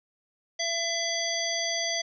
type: harmonic tone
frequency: 671 Hz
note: E5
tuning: 31 cents sharp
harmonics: 1 / 3 / 5 / 7 / 9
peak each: -33 / -33 / -33 / -33 / -33 dBFS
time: 0.59-2.02 s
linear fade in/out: 10 ms
effects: none